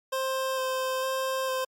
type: tone with vibrato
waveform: 25% pulse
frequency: 523.3 Hz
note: C5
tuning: in tune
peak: -23 dBFS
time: 0.12-1.65 s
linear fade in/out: 10 ms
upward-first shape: square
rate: 1.1 Hz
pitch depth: 11 cents each way
effects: MP3 96 kbps